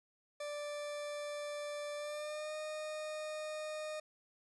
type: tone with pitch glide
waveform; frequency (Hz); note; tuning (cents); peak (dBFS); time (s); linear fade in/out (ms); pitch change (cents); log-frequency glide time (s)
40% pulse; 587.3 to 615.1; D5 to D#5; 0 to -20; -39; 0.4-4; 5; +80; 1.96-2.55
effects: resampled to 24000 Hz